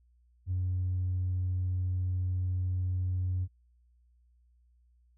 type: tone with tanh clipping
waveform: triangle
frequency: 91.4 Hz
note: F#2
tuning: 21 cents flat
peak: -28 dBFS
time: 0.46-3.48 s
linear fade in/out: 50 ms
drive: 5 dB
effects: added 60 Hz sine -62 dBFS peak until 5.17 s